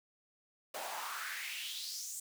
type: noise with high-pass filter sweep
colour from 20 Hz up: pink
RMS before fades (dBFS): -42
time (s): 0.74-2.2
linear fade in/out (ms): 5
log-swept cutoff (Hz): 600 to 8000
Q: 3.7
effects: none